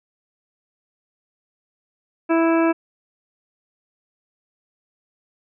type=harmonic tone; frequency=329.6 Hz; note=E4; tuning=in tune; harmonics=1 / 2 / 3 / 4 / 5 / 7 / 8; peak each=-16 / -22 / -26 / -28 / -30 / -33 / -34 dBFS; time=2.29-2.73 s; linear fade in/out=20 ms; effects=none